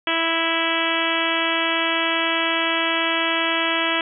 harmonic tone, 329.6 Hz, E4, in tune, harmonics 1 / 2 / 3 / 4 / 5 / 6 / 7 / 8 / 9 / 10, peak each -28 / -28 / -28 / -28 / -28 / -28 / -28 / -28 / -28 / -28 dBFS, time 0.07-4.01 s, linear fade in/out 2 ms, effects none

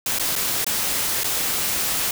white noise with dropouts, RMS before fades -23 dBFS, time 0.06-2.11 s, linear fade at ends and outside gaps 2 ms, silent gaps 0.187-0.196 / 0.355-0.361 / 0.645-0.665 / 1.235-1.243 s, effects none

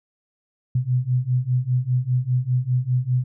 sine beating tone pair, 123.47 / 128.47 Hz, B2 / C3, 0 / -31 cents, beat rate 5 Hz, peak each -22 / -21 dBFS, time 0.75-3.24 s, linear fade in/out 5 ms, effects none

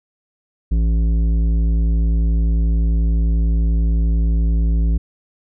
triangle tone with tanh clipping, 55.7 Hz, A1, 22 cents sharp, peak -15 dBFS, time 0.71-4.98 s, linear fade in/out 10 ms, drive 15 dB, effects none

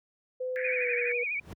sine tone with pitch glide, 509 to 482.7 Hz, C5 to B4, -48 to -40 cents, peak -30 dBFS, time 0.4-1.24 s, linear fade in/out 10 ms, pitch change -92 cents, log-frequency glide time 0.7-0.93 s
pink band-pass noise, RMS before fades -36 dBFS, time 0.56-1.12 s, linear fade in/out 0 ms, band 1600 to 2300 Hz, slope 96 dB/octave
sine tone with vibrato, 2349 Hz, D7, in tune, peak -29 dBFS, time 0.64-1.4 s, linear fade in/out 5 ms, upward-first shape sine, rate 12 Hz, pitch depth 100 cents each way
brown noise with exponential growth, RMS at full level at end -35 dBFS, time 1.28-1.53 s, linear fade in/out 1 ms, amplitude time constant 54 ms
effects high-pass 80 Hz 12 dB/octave

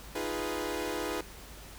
sawtooth chord, F half-diminished seventh, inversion third, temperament equal with one note detuned, 311.1 / 348.2 / 415.3 / 493.9 Hz, Eb4 / F4 / Ab4 / Cb5, 0 / -5 / 0 / 0 cents, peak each -34 dBFS, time 0.15-1.21 s, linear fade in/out 5 ms, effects added 50 Hz sine -49 dBFS peak until 1.78 s + pink hiss -49 dBFS RMS until 1.78 s

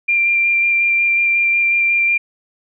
sine tone with vibrato, 2378 Hz, D7, 21 cents sharp, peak -12 dBFS, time 0.08-2.18 s, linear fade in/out 10 ms, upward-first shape square, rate 5.5 Hz, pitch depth 10 cents each way, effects none

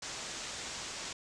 white low-pass noise, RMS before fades -42 dBFS, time 0.02-1.13 s, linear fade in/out 5 ms, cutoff 7800 Hz, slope 48 dB/octave, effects none

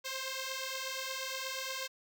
5% pulse beating tone pair, 523.3 / 531.7 Hz, C5 / C5, 0 / +28 cents, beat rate 8.4 Hz, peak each -28 dBFS, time 0.04-1.88 s, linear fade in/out 20 ms, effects none

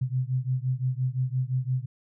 sine beating tone pair, 126 / 131.8 Hz, B2 / C3, +35 / +13 cents, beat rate 5.8 Hz, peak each -27 / -28 dBFS, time 0.01-1.86 s, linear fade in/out 10 ms, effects none

